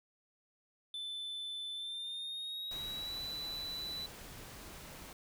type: tone with pitch glide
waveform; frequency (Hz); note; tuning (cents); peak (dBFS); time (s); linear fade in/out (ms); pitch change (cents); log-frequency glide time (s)
triangle; 3520 to 3974; A7 to B7; 0 to +10; -38; 0.94-4.06; 2; +210; 1.74-3.21
type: noise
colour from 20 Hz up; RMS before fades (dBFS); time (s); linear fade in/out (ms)
pink; -50; 2.71-5.13; 2
effects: none